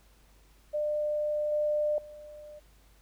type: tone with level steps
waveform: sine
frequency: 599 Hz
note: D5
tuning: 34 cents sharp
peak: -27 / -25 / -44 dBFS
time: 0.73-2.6 s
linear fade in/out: 20 ms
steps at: 1.52 / 1.98 s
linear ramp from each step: 2 ms
effects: added 50 Hz sine -59 dBFS peak until 3.01 s + pink hiss -64 dBFS RMS until 3.01 s